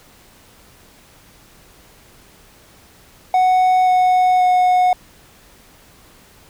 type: tone with pitch steps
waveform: triangle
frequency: 740 / 734.9 / 729.8 Hz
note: F#5 / F#5 / F#5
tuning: 0 / -12 / -24 cents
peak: -9 dBFS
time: 3.34-4.93 s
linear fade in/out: 2 ms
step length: 530 ms
effects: pink hiss -48 dBFS RMS until 6.49 s